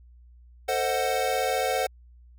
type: chord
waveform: square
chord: A diminished seventh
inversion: none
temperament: equal with one note detuned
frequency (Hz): 447.7 / 523.3 / 622.3 / 740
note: A4 / C5 / Eb5 / Gb5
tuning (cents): +30 / 0 / 0 / 0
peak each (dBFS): -32 / -29 / -34 / -28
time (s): 0.68-1.87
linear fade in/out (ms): 10
effects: added 60 Hz sine -49 dBFS peak until 2.38 s